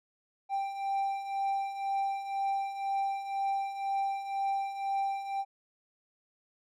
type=beating tone pair; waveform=triangle; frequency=785 / 787 Hz; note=G5 / G5; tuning=+2 / +7 cents; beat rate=2 Hz; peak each=-35 / -29 dBFS; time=0.49-5.45 s; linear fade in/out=50 ms; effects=none